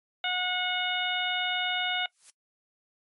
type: harmonic tone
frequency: 728 Hz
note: F#5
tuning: 28 cents flat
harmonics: 1 / 2 / 3 / 4 / 5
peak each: -33 / -33 / -33 / -33 / -33 dBFS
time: 0.24-2.06 s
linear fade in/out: 2 ms
type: noise with exponential growth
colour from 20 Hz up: blue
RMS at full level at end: -45 dBFS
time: 2.05-2.3 s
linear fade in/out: 0 ms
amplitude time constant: 54 ms
effects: noise-tail reverb RT60 0.1 s tail -19 dB re dry + MP3 48 kbps